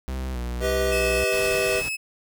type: tone with vibrato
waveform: 45% pulse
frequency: 62.6 Hz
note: B1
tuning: 24 cents sharp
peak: -27 dBFS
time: 0.08-1.24 s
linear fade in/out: 0 ms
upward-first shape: square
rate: 1.8 Hz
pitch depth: 58 cents each way
type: chord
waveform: square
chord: G augmented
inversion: none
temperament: equal with one note detuned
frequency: 392 / 493.9 / 633.5 Hz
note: G4 / B4 / D#5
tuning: 0 / 0 / +31 cents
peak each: -27 dBFS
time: 0.6-1.83 s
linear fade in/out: 50 ms
type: tone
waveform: 40% pulse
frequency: 2587 Hz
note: E7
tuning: 33 cents flat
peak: -25 dBFS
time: 0.91-1.97 s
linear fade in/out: 20 ms
type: noise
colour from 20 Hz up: pink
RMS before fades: -35 dBFS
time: 1.32-1.89 s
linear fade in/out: 5 ms
effects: none